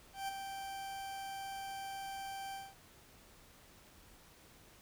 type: tone with ADSR envelope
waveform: 40% pulse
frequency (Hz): 782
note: G5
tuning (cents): -4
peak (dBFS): -35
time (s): 0.13-2.75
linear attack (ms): 150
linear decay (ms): 19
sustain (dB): -6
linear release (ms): 210
effects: pink hiss -61 dBFS RMS until 4.81 s